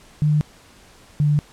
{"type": "tone pair in turn", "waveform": "sine", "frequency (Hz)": [150.6, 147.76], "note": ["D3", "D3"], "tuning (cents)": [44, 11], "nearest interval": "unison", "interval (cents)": 33, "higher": "first", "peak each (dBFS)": -14, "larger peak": "neither", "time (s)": [[0.22, 0.41], [1.2, 1.39]], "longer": "neither", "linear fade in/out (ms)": 0, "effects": ["pink hiss -49 dBFS RMS until 1.52 s", "low-pass 10000 Hz 12 dB/octave"]}